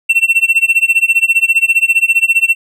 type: tone with tremolo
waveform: triangle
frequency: 2704 Hz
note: E7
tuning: 43 cents sharp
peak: -3 dBFS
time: 0.09-2.55 s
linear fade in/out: 10 ms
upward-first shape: sine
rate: 15 Hz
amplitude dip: 95%
effects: none